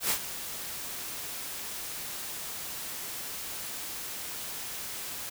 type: noise with ADSR envelope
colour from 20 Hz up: white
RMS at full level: -26 dBFS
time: 0-5.3 s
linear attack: 100 ms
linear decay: 81 ms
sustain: -12 dB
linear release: 13 ms
effects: none